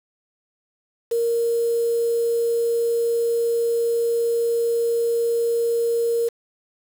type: tone with quantisation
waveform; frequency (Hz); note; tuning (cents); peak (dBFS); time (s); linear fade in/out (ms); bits
sine; 466.2; A#4; 0; -18; 1.11-6.29; 10; 6
effects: none